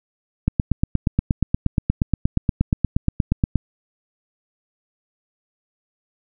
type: click train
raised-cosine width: 5 ms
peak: -4 dBFS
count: 27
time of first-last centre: 0.48-3.557 s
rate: 8.45 Hz
effects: none